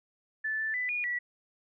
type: tone with pitch steps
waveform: sine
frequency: 1749 / 1760 / 1994 / 2444 / 1945 Hz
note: A6 / A6 / B6 / D#7 / B6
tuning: -11 / 0 / +16 / -32 / -27 cents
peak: -29 dBFS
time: 0.44-1.19 s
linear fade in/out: 10 ms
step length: 150 ms
effects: none